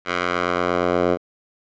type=tone with band-pass filter sweep; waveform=10% pulse; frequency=88.5 Hz; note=F2; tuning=23 cents sharp; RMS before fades=-21 dBFS; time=0.05-1.18 s; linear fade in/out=50 ms; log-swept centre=1800 to 570 Hz; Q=1.1; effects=resampled to 16000 Hz